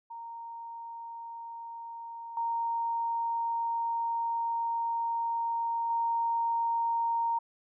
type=tone with level steps; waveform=sine; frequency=927 Hz; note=A#5; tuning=10 cents flat; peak=-39 / -28 / -26 dBFS; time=0.1-7.39 s; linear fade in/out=10 ms; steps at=2.37 / 5.9 s; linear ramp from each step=2 ms; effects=none